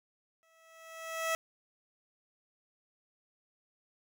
15% pulse tone with exponential growth, 651 Hz, E5, 22 cents flat, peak -22 dBFS, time 0.43-1.35 s, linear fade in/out 0 ms, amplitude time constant 200 ms, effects none

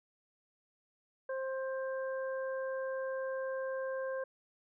harmonic tone, 528 Hz, C5, 16 cents sharp, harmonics 1 / 2 / 3, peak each -35 / -46 / -45 dBFS, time 1.29-4.24 s, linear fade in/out 5 ms, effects none

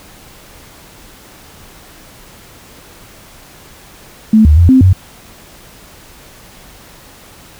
sine tone with pitch steps, 218.2 / 75.6 / 85.8 / 260.6 / 93.2 Hz, A3 / D#2 / F2 / C4 / F#2, -14 / -49 / -30 / -7 / +13 cents, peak -3 dBFS, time 4.33-4.93 s, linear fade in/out 5 ms, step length 120 ms, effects pink hiss -39 dBFS RMS until 7.59 s

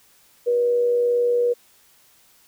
sine tone with amplitude modulation, 482.6 Hz, B4, 40 cents flat, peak -15 dBFS, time 0.46-1.54 s, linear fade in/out 20 ms, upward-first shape sine, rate 102 Hz, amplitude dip 30%, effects white hiss -56 dBFS RMS until 2.47 s

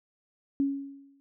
sine tone with exponential decay, 277.2 Hz, C#4, in tune, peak -21 dBFS, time 0.6-1.2 s, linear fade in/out 0 ms, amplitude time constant 130 ms, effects none

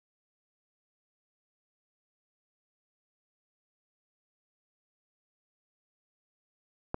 click, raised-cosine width 1 ms, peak -17 dBFS, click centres 6.944 s, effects none

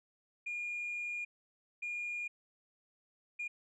sine tone bursts at uneven times, 2424 Hz, D#7, 46 cents flat, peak -35 dBFS, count 3, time 0.46-1.25 / 1.82-2.28 / 3.39-3.48 s, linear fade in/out 10 ms, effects tanh soft clip ceiling -33 dBFS

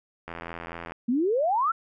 click train, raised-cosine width 0.5 ms, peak -21 dBFS, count 55, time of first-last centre 0.28-0.921 s, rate 84.3 Hz
sine exponential sweep, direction up, 225.9 to 1391 Hz, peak -21 dBFS, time 1.08-1.72 s, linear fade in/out 10 ms
effects none

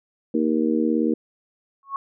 harmonic tone, 78.1 Hz, D#2, 7 cents sharp, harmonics 3 / 4 / 5 / 6, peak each -22 / -22 / -28 / -26 dBFS, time 0.34-1.14 s, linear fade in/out 5 ms
sine tone with exponential growth, 1100 Hz, C#6, 14 cents flat, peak -20 dBFS, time 1.83-1.96 s, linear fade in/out 1 ms, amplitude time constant 28 ms
effects none

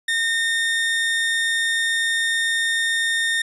30% pulse tone, 1829 Hz, A#6, 33 cents flat, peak -16 dBFS, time 0.08-3.42 s, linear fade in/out 5 ms, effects resampled to 24000 Hz

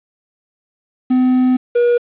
triangle tone pair in turn, 254.4 / 480.2 Hz, C4 / B4, -48 / -49 cents, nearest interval major seventh, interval 1099 cents, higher second, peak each -8 dBFS, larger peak neither, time 1.1-1.57 / 1.75-1.98 s, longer first, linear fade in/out 10 ms, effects resampled to 8000 Hz + 7-bit

